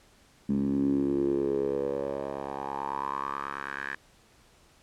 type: tone with band-pass filter sweep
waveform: 10% pulse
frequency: 69.2 Hz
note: C#2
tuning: 2 cents flat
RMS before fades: -30 dBFS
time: 0.49-3.95 s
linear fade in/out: 5 ms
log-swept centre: 220 to 1700 Hz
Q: 5.6
effects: pink hiss -60 dBFS RMS until 4.82 s + low-pass 10000 Hz 12 dB/octave